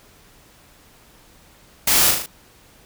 white noise with echo, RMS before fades -17 dBFS, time 1.87-2.11 s, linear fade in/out 5 ms, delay 38 ms, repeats 4, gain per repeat -4 dB, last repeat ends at 2.262 s, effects pink hiss -51 dBFS RMS until 2.85 s

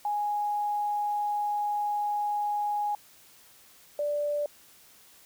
sine tone pair in turn, 829 / 586.2 Hz, G#5 / D5, -3 / -3 cents, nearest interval tritone, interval 600 cents, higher first, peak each -26 dBFS, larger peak neither, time 0.05-2.95 / 3.99-4.46 s, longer first, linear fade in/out 2 ms, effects white hiss -56 dBFS RMS until 5.25 s

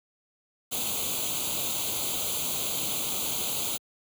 white noise with comb filter, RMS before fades -30 dBFS, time 0.71-3.78 s, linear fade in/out 20 ms, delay 0.28 ms, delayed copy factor +0.9, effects high-pass 60 Hz 12 dB/octave

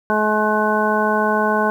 harmonic tone, 213.4 Hz, G#3, 47 cents sharp, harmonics 1 / 2 / 3 / 4 / 5 / 7, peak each -22 / -22 / -22 / -22 / -22 / -22 dBFS, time 0.1-1.7 s, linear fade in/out 0 ms, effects 8-bit

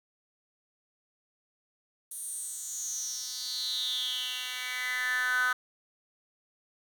10% pulse tone with high-pass filter sweep, 251.7 Hz, B3, 33 cents sharp, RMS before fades -33 dBFS, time 2.11-5.53 s, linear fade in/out 5 ms, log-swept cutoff 10000 to 1400 Hz, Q 7.4, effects none

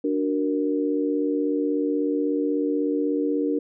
sine chord, D augmented, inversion none, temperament equal, 293.7 / 370 / 466.2 Hz, D4 / F#4 / A#4, 0 / 0 / 0 cents, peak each -23 / -29 / -26 dBFS, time 0.04-3.59 s, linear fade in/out 5 ms, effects none

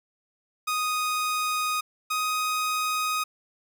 sawtooth tone pair in turn, 1244.5 / 1251.7 Hz, D#6 / D#6, 0 / +10 cents, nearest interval unison, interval 10 cents, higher second, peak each -21 dBFS, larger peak neither, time 0.67-1.81 / 2.1-3.24 s, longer neither, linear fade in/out 10 ms, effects none

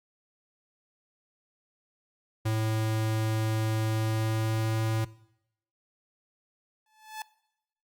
square tone with pitch glide, 110 to 111.02 Hz, A2 to A2, 0 to +16 cents, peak -26 dBFS, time 2.45-5.05 s, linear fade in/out 10 ms, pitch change +16 cents, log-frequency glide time 3.86-4.81 s
sawtooth tone with exponential growth, 867 Hz, A5, 26 cents flat, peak -29 dBFS, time 6.86-7.22 s, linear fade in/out 2 ms, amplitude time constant 78 ms
effects noise-tail reverb RT60 0.8 s tail -20 dB re dry + Opus 48 kbps

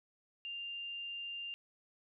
sine tone, 2794 Hz, F7, in tune, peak -40 dBFS, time 0.45-1.54 s, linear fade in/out 0 ms, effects none

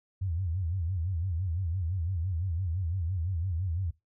sine tone with vibrato, 88.1 Hz, F2, 16 cents sharp, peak -28 dBFS, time 0.21-3.91 s, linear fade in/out 10 ms, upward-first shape sine, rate 5.9 Hz, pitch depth 170 cents each way, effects noise-tail reverb RT60 0.2 s tail -20 dB re dry

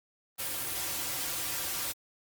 white noise with comb filter, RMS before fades -34 dBFS, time 0.38-1.93 s, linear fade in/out 20 ms, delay 4.7 ms, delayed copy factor -0.65, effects Opus 24 kbps

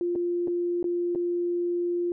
sine tone with dropouts, 349.2 Hz, F4, in tune, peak -24 dBFS, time 0.01-2.12 s, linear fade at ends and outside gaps 1 ms, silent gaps 0.153-0.158 / 0.474-0.48 / 0.828-0.842 / 1.15-1.157 s, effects none

